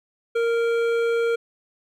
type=tone with hard clipping; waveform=triangle; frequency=464.4 Hz; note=A#4; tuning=7 cents flat; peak=-21 dBFS; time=0.35-1.36 s; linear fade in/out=10 ms; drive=15 dB; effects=none